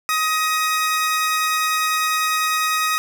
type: tone pair together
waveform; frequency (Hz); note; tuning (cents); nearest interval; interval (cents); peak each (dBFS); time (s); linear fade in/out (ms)
sawtooth; 1258 / 1892; D#6 / A#6; +19 / +25; perfect fifth; 706; -15 / -22; 0.09-2.98; 0
effects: none